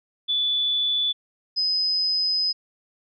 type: tone pair in turn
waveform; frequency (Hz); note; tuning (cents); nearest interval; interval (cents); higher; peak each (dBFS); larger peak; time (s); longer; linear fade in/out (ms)
sine; 3467 / 5038; A7 / D#8; -26 / +21; tritone; 647; second; -20; neither; 0.28-1.13 / 1.56-2.53; second; 20
effects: none